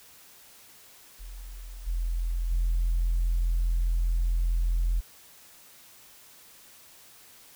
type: tone with level steps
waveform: sine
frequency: 42.43 Hz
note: F1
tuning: 49 cents flat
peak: -38 / -25 / -21 dBFS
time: 1.19-5.01 s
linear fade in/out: 20 ms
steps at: 1.86 / 2.5 s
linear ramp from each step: 20 ms
effects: tanh soft clip ceiling -19 dBFS + white hiss -53 dBFS RMS until 7.55 s